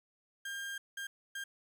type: tone bursts at uneven times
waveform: 35% pulse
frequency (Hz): 1603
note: G6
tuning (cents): +38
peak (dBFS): -37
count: 3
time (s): 0.45-0.78 / 0.97-1.07 / 1.35-1.44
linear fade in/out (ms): 5
effects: 11-bit